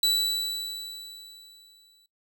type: tone with exponential decay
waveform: 40% pulse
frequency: 3951 Hz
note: B7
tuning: in tune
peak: -18 dBFS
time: 0.03-2.06 s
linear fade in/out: 2 ms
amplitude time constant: 440 ms
effects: noise-tail reverb RT60 0.2 s tail -23 dB re dry